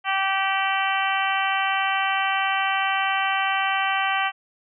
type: harmonic tone with a mistuned harmonic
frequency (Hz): 387.7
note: G4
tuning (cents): -19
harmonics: 2 / 3 / 4 / 5 / 6 / 7 / 8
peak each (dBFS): -25 / -27 / -28 / -29 / -30 / -30 / -31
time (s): 0.04-4.32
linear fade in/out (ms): 50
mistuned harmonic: 8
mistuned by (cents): -23
effects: none